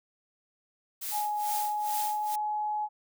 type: noise with tremolo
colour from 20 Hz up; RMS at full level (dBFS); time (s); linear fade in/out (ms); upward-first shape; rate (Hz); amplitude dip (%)
blue; -34; 1.01-2.36; 10; sine; 2.3; 90
type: tone with pitch glide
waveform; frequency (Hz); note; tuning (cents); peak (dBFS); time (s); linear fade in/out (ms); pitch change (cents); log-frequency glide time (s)
sine; 837 to 845.3; G#5 to G#5; +13 to +30; -28; 1.11-2.89; 50; +17; 1.52-2.35
effects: none